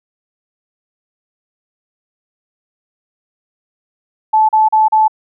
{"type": "tone bursts", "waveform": "sine", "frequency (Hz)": 869, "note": "A5", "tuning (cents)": -22, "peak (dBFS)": -7, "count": 4, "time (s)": [4.33, 5.081], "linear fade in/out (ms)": 10, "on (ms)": 160, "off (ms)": 37, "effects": []}